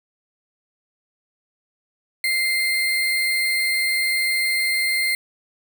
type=tone with sample-and-hold; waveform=sine; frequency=2093 Hz; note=C7; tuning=in tune; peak=-18 dBFS; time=2.24-5.15 s; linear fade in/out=2 ms; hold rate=6300 Hz; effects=none